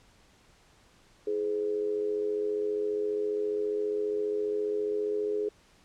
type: tone with amplitude modulation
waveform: sine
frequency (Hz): 420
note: G#4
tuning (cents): +19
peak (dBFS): -24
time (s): 1.27-5.49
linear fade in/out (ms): 5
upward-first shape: sine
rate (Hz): 94.8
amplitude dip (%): 65
effects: pink hiss -61 dBFS RMS until 5.84 s + low-pass 8000 Hz 12 dB/octave